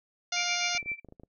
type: harmonic tone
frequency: 706 Hz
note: F5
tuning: 19 cents sharp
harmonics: 1 / 2 / 3 / 4 / 5 / 6 / 7 / 8 / 9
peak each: -37 / -37 / -37 / -37 / -37 / -37 / -37 / -37 / -37 dBFS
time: 0.32-0.78 s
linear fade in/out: 5 ms
type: tone with tremolo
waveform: sine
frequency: 2337 Hz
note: D7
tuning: 9 cents flat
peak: -29 dBFS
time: 0.36-1 s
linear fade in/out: 10 ms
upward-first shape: sine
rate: 7.8 Hz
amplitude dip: 95%
type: clicks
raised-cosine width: 2 ms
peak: -35 dBFS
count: 9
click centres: 0.75 / 0.828 / 0.86 / 0.917 / 1.047 / 1.087 / 1.124 / 1.198 / 1.235 s
effects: noise-tail reverb RT60 0.1 s tail -25 dB re dry